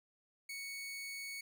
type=tone; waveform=sawtooth; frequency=2222 Hz; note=C#7; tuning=4 cents sharp; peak=-39 dBFS; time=0.49-1.41 s; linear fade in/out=5 ms; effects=none